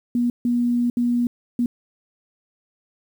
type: tone bursts at uneven times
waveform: sine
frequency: 241 Hz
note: B3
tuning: 42 cents flat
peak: -17 dBFS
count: 4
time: 0.15-0.3 / 0.45-0.9 / 0.97-1.27 / 1.59-1.66 s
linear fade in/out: 2 ms
effects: 8-bit